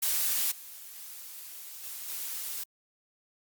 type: noise with level steps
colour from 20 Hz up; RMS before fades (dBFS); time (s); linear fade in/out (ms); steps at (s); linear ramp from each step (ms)
blue; -28 / -46 / -44 / -40 / -36; 0.02-2.64; 10; 0.51 / 0.95 / 1.83 / 2.08; 10
effects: Opus 48 kbps